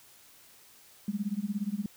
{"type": "tone with tremolo", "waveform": "sine", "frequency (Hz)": 204.5, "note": "G#3", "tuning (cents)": -26, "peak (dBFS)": -26, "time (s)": [1.08, 1.86], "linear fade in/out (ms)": 2, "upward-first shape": "sine", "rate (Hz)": 17, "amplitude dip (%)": 95, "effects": ["white hiss -57 dBFS RMS until 1.96 s"]}